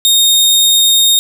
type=tone; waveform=sawtooth; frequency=3699 Hz; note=A#7; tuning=14 cents flat; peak=-4 dBFS; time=0.05-1.19 s; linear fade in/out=0 ms; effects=none